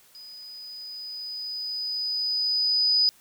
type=tone with level ramp; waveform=sine; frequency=4978 Hz; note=D#8; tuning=in tune; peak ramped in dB=-42 to -17 dBFS; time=0.15-3.09 s; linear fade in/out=0 ms; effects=white hiss -57 dBFS RMS until 3.2 s